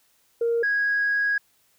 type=tone pair in turn; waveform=sine; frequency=466.2 / 1651.8 Hz; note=A#4 / G#6; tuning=0 / -10 cents; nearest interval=octave + minor seventh; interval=2190 cents; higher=second; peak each=-19 dBFS; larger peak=neither; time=0.41-0.63 / 0.63-1.38 s; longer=second; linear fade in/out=5 ms; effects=tanh soft clip ceiling -16 dBFS + white hiss -64 dBFS RMS until 1.78 s